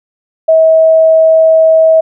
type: tone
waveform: sine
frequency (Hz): 643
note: E5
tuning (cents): -43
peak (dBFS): -3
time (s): 0.48-2.01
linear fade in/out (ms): 10
effects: none